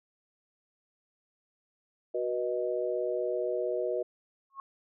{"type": "chord", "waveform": "sine", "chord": "B major", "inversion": "second", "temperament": "equal with one note detuned", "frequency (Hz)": [370, 485.7, 622.3], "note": ["F#4", "B4", "D#5"], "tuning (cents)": [0, -29, 0], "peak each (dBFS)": [-33, -32, -33], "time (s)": [2.14, 4.03], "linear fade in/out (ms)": 10}
{"type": "tone with exponential growth", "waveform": "sine", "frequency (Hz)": 1090, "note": "C#6", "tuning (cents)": -29, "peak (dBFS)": -34, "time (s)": [4.5, 4.6], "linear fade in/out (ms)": 1, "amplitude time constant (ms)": 20}
{"effects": []}